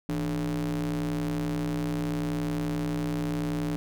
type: ring-modulated tone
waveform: square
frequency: 66.2 Hz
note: C2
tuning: 21 cents sharp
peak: -25 dBFS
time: 0.09-3.76 s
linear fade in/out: 0 ms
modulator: 229 Hz
effects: none